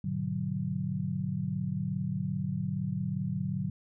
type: chord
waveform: sine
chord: G# half-diminished seventh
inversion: none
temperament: just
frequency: 103.83 / 124.59 / 149.51 / 186.89 Hz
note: G#2 / B2 / D3 / F#3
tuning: 0 / +16 / +31 / +18 cents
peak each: -38 / -38 / -34 / -33 dBFS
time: 0.04-3.7 s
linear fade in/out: 5 ms
effects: none